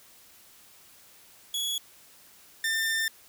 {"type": "tone pair in turn", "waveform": "sawtooth", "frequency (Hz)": [3368, 1796], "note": ["G#7", "A6"], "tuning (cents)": [24, 35], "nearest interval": "major seventh", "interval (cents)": 1089, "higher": "first", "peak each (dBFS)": [-25, -22], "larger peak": "second", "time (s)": [[1.54, 1.78], [2.64, 3.08]], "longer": "second", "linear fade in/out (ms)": 2, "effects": ["white hiss -55 dBFS RMS until 3.28 s"]}